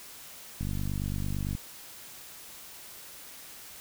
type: click train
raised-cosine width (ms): 5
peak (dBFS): -21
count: 47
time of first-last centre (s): 0.61-1.551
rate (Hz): 48.9
effects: white hiss -47 dBFS RMS until 3.8 s